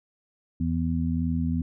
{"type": "harmonic tone", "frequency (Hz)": 82.41, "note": "E2", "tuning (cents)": 0, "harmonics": [1, 2, 3], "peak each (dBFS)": [-28, -28, -27], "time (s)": [0.6, 1.62], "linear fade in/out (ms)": 5, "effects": []}